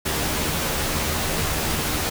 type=noise with comb filter; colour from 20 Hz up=pink; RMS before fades=-24 dBFS; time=0.05-2.1 s; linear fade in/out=10 ms; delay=13 ms; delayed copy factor=+0.65; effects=none